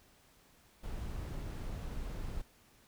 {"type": "noise", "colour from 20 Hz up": "brown", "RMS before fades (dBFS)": -40, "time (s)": [0.83, 2.42], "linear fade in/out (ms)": 10, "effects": ["pink hiss -65 dBFS RMS until 2.87 s"]}